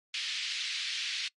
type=band-pass noise; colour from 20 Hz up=white; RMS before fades=-35 dBFS; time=0.14-1.28 s; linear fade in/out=2 ms; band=2100 to 4500 Hz; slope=24 dB/octave; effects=noise-tail reverb RT60 0.1 s tail -23 dB re dry + MP3 48 kbps